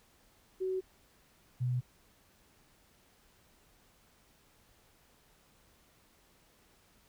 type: tone pair in turn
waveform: sine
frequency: 375.2 / 124.7 Hz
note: F#4 / B2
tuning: +24 / +17 cents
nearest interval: octave + perfect fifth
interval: 1907 cents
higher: first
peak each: -31 / -29 dBFS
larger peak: second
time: 0.6-0.81 / 1.6-1.81 s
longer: neither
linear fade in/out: 20 ms
effects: pink hiss -66 dBFS RMS until 7.08 s